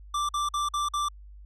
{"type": "tone bursts", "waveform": "square", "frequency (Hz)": 1174.7, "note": "D6", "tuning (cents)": 0, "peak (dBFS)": -26, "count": 5, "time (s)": [0.14, 1.086], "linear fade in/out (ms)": 5, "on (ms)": 150, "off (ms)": 49, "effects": ["added 50 Hz sine -44 dBFS peak until 1.45 s", "low-pass 9000 Hz 12 dB/octave"]}